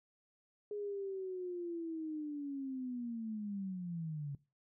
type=linear sweep; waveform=sine; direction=down; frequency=418 to 138.59 Hz; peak=-38 dBFS; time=0.71-4.35 s; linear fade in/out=2 ms; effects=noise-tail reverb RT60 0.3 s tail -21 dB re dry